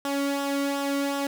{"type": "tone with flanger", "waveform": "sawtooth", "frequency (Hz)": 280, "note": "C#4", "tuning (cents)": 18, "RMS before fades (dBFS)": -27, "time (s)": [0.05, 1.27], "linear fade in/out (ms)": 2, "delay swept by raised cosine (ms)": [0.44, 1.2], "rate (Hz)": 2.7, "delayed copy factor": -0.55, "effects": []}